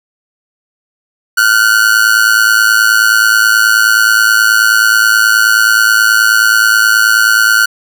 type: ring-modulated tone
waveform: 45% pulse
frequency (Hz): 1466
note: F#6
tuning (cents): -16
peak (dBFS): -3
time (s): 1.37-7.66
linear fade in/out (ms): 10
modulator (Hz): 54.7
effects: none